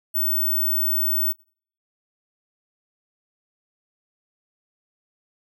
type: tone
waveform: sine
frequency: 15820 Hz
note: B9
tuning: 2 cents sharp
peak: -19 dBFS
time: 0.14-1.33 s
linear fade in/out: 20 ms
effects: noise-tail reverb RT60 0.5 s tail -25 dB re dry